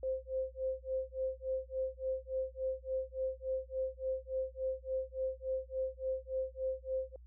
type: tone with tremolo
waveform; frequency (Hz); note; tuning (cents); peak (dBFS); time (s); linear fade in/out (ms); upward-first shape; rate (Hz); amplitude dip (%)
sine; 523; C5; -1; -31; 0.03-7.16; 2; sine; 3.5; 100
effects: added 60 Hz sine -52 dBFS peak until 7.26 s